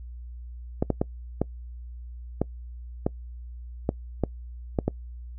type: clicks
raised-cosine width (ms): 2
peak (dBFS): -9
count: 10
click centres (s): 0.825 / 0.903 / 1.015 / 1.416 / 2.416 / 3.065 / 3.891 / 4.237 / 4.788 / 4.88
effects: noise-tail reverb RT60 0.1 s tail -24 dB re dry + added 60 Hz sine -37 dBFS peak until 5.38 s